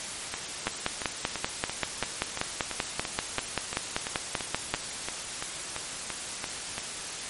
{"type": "two click trains", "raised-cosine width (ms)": 0.3, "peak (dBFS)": [-9, -15], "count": [22, 20], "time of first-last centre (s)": [[0.67, 4.74], [0.34, 6.781]], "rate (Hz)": [5.16, 2.95], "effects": ["white hiss -36 dBFS RMS until 7.29 s", "MP3 48 kbps"]}